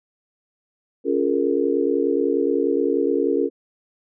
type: chord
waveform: sine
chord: Bb minor seventh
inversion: first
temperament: just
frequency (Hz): 279.7 / 349.6 / 419.5 / 466.2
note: Db4 / F4 / Ab4 / Bb4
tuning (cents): +16 / +2 / +17 / 0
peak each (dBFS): -23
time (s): 1.04-3.5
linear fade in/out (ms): 50
effects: none